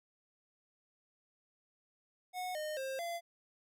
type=tone with pitch steps; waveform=square; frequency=731 / 612 / 532 / 684 Hz; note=F#5 / D#5 / C5 / F5; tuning=-21 / -29 / +29 / -36 cents; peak=-38 dBFS; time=2.33-3.21 s; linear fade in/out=50 ms; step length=220 ms; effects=none